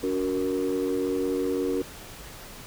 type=chord; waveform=sine; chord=F# major; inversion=second; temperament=equal with one note detuned; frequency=284.3 / 370 / 466.2 Hz; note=C#4 / F#4 / A#4; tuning=+44 / 0 / 0 cents; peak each=-27 dBFS; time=0.03-1.82 s; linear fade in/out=5 ms; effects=tanh soft clip ceiling -19 dBFS + pink hiss -43 dBFS RMS until 2.66 s